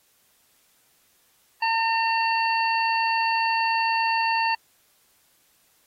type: harmonic tone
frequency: 907 Hz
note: A#5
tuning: 48 cents flat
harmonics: 1 / 2 / 3 / 5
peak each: -22 / -29 / -27 / -32 dBFS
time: 1.62-4.55 s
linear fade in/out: 5 ms
effects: white hiss -63 dBFS RMS until 5.86 s + AAC 48 kbps